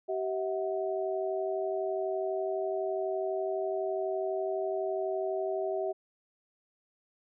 sine tone cluster, 385 / 644 / 736 Hz, G4 / E5 / F#5, -31 / -41 / -9 cents, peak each -32 / -33 / -39 dBFS, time 0.08-5.93 s, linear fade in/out 20 ms, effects none

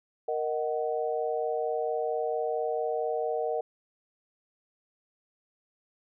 sine chord, D# minor, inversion second, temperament just, 466.7 / 622.3 / 746.7 Hz, A#4 / D#5 / F#5, +2 / 0 / +16 cents, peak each -30 / -32 / -33 dBFS, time 0.28-3.61 s, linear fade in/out 5 ms, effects none

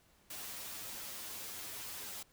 white noise with comb filter, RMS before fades -45 dBFS, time 0.3-2.23 s, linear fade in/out 5 ms, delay 9.4 ms, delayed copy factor +0.8, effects pink hiss -68 dBFS RMS until 2.32 s

